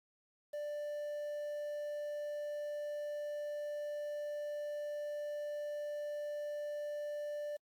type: tone with quantisation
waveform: triangle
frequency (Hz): 590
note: D5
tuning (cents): +8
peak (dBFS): -36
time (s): 0.53-7.57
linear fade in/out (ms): 10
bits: 10
effects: AAC 64 kbps